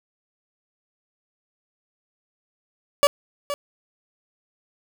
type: tone with echo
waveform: 30% pulse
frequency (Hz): 573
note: D5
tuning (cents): -43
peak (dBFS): -10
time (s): 3.03-3.07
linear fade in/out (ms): 0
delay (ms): 470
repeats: 1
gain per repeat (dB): -12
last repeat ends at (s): 3.54
effects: none